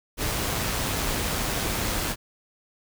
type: noise with amplitude modulation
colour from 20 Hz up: pink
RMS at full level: -26 dBFS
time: 0.17-2.16 s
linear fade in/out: 50 ms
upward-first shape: sine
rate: 110 Hz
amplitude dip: 25%
effects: none